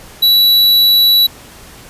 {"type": "tone", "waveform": "square", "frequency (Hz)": 3932, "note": "B7", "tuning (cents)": -8, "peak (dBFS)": -7, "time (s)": [0.22, 1.27], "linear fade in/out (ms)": 10, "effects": ["pink hiss -37 dBFS RMS until 1.89 s", "resampled to 32000 Hz"]}